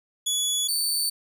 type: tone pair in turn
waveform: 20% pulse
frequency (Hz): 3400 / 4538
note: G#7 / C#8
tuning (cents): +40 / +40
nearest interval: perfect fourth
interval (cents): 500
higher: second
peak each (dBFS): -17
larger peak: neither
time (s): 0.26-0.68 / 0.68-1.1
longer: neither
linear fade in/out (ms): 10
effects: none